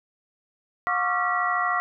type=tone cluster; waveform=sine; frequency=718 / 1102 / 1175 / 1374 / 1934 Hz; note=F5 / C#6 / D6 / F6 / B6; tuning=+48 / -11 / +1 / -29 / -37 cents; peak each=-28 dBFS; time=0.87-1.8 s; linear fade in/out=0 ms; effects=none